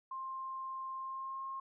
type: tone with pitch glide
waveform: sine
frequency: 1056 to 1071.4 Hz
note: C6 to C6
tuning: +16 to +41 cents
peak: -39 dBFS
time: 0.11-1.6 s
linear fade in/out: 5 ms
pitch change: +25 cents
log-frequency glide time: 0.97-1.44 s
effects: none